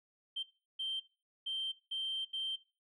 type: tone bursts at uneven times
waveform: sine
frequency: 3136 Hz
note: G7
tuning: in tune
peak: -34 dBFS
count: 5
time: 0.36-0.43 / 0.79-1 / 1.46-1.72 / 1.91-2.25 / 2.33-2.56 s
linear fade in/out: 10 ms
effects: noise-tail reverb RT60 0.3 s tail -17 dB re dry + tanh soft clip ceiling -31 dBFS

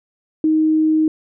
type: tone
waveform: sine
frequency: 313.1 Hz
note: D#4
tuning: 11 cents sharp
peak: -12 dBFS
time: 0.44-1.08 s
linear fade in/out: 2 ms
effects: none

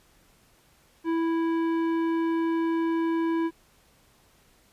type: tone with tanh clipping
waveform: sine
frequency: 329.6 Hz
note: E4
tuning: in tune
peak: -25 dBFS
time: 1.04-3.51 s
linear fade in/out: 50 ms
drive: 13 dB
effects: pink hiss -61 dBFS RMS until 4.72 s + resampled to 32000 Hz

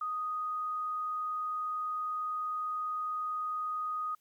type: tone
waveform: sine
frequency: 1244.5 Hz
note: D#6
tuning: in tune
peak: -32 dBFS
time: 0.01-4.15 s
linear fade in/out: 5 ms
effects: white hiss -73 dBFS RMS until 4.2 s

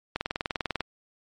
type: click train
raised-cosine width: 0.3 ms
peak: -12 dBFS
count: 14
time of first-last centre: 0.16-0.807 s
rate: 20.1 Hz
effects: MP3 48 kbps

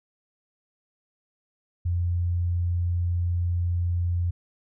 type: tone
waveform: sine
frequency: 87.31 Hz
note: F2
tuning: in tune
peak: -22 dBFS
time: 1.85-4.31 s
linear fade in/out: 10 ms
effects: none

